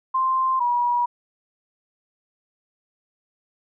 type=tone pair in turn; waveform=sine; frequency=1046.5 / 965.1 Hz; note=C6 / B5; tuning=0 / -40 cents; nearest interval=minor second; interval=140 cents; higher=first; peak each=-18 dBFS; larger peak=neither; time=0.14-0.6 / 0.6-1.06 s; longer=neither; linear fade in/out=10 ms; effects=none